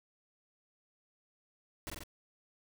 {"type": "noise with echo", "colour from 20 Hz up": "pink", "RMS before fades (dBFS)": -41, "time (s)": [1.87, 1.9], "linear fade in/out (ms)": 0, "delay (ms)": 45, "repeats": 3, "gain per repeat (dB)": -2, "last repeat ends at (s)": 2.035, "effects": []}